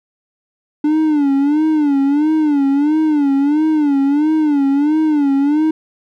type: tone with vibrato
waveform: triangle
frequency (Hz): 293.7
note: D4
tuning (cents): 0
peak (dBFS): -9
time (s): 0.84-5.71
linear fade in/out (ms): 5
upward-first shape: sine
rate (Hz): 1.5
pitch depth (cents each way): 120
effects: none